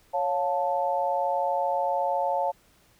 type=chord; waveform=sine; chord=Db augmented; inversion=none; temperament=equal with one note detuned; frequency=554.4 / 707.8 / 880 Hz; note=Db5 / F5 / A5; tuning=0 / +23 / 0 cents; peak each=-28 / -28 / -27 dBFS; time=0.13-2.52 s; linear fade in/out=20 ms; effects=pink hiss -61 dBFS RMS until 2.99 s